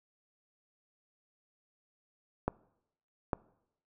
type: clicks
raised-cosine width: 1 ms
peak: -15 dBFS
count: 2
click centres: 2.48 / 3.332 s
effects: noise-tail reverb RT60 0.8 s tail -23 dB re dry